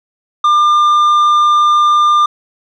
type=tone with tanh clipping; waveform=sine; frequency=1199 Hz; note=D6; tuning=36 cents sharp; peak=-8 dBFS; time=0.44-2.26 s; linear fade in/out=5 ms; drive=6 dB; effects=none